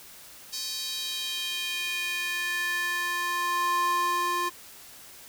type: tone with high-pass filter sweep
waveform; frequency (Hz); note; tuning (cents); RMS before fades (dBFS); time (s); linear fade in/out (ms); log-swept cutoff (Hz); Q
square; 350.9; F4; +8; -29; 0.52-4.5; 20; 4800 to 750; 2.9
effects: white hiss -48 dBFS RMS until 5.28 s